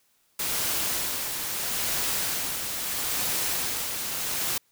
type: noise with tremolo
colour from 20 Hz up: white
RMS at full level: -27 dBFS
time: 0.39-4.58 s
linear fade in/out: 5 ms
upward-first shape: sine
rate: 0.76 Hz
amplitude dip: 40%
effects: white hiss -67 dBFS RMS until 4.71 s